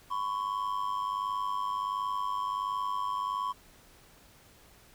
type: ring-modulated tone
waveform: triangle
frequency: 1058 Hz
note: C6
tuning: 19 cents sharp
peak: -25 dBFS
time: 0.1-3.53 s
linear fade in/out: 20 ms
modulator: 50.7 Hz
effects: pink hiss -58 dBFS RMS until 4.94 s